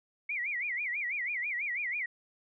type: tone with vibrato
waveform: sine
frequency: 2160 Hz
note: C#7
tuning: 45 cents flat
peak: -31 dBFS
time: 0.29-2.06 s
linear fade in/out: 5 ms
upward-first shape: sine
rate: 6.1 Hz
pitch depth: 220 cents each way
effects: none